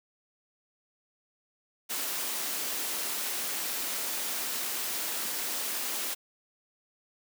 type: high-pass noise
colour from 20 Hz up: white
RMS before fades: -33 dBFS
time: 1.89-6.15 s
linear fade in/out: 20 ms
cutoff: 210 Hz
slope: 24 dB/octave
effects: none